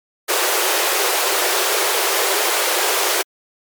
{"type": "high-pass noise", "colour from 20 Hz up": "pink", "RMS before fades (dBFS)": -18, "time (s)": [0.28, 3.23], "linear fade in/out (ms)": 20, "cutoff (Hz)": 350, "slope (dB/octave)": 96, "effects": ["MP3 96 kbps"]}